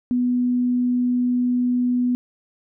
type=tone; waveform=sine; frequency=246.9 Hz; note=B3; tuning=in tune; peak=-17 dBFS; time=0.11-2.15 s; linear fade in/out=0 ms; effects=none